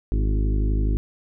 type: harmonic tone with a mistuned harmonic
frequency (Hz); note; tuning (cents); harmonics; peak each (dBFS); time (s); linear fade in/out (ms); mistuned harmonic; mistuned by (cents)
51.91; G#1; 0; 1 / 2 / 3 / 4 / 5 / 6 / 7 / 8; -19 / -28 / -35 / -36 / -33 / -35 / -38 / -41; 0.12-0.97; 0; 6; +36
effects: none